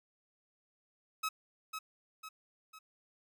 sawtooth tone with echo, 1282 Hz, E6, 49 cents flat, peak -29 dBFS, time 1.23-1.29 s, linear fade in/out 10 ms, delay 500 ms, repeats 3, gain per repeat -6 dB, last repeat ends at 2.79 s, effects none

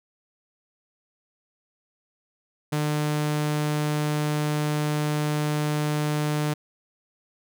sawtooth tone, 150 Hz, D3, 37 cents sharp, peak -19 dBFS, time 2.72-6.54 s, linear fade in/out 10 ms, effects none

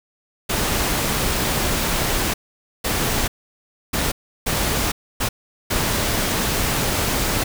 pink noise bursts at uneven times, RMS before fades -21 dBFS, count 6, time 0.49-2.34 / 2.84-3.28 / 3.93-4.12 / 4.46-4.92 / 5.2-5.29 / 5.7-7.44 s, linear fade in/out 10 ms, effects none

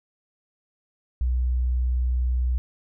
sine tone, 62.1 Hz, B1, 10 cents sharp, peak -20 dBFS, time 1.21-2.58 s, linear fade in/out 0 ms, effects none

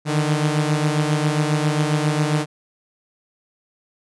sawtooth beating tone pair, 149.4 / 156.8 Hz, D3 / D#3, +30 / +14 cents, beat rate 7.4 Hz, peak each -15 / -19 dBFS, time 0.05-2.46 s, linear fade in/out 50 ms, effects resampled to 24000 Hz

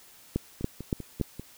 two click trains, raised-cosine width 3 ms, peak -13 / -24 dBFS, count 4 / 5, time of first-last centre 0.36-1.212 / 0.61-1.396 s, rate 3.52 / 5.09 Hz, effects white hiss -54 dBFS RMS until 1.57 s

